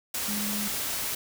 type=tone in noise; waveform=sine; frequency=207.7 Hz; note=G#3; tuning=in tune; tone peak=-32 dBFS; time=0.28-0.68 s; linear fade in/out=5 ms; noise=white; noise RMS=-31 dBFS; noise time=0.14-1.15 s; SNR=-4 dB; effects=none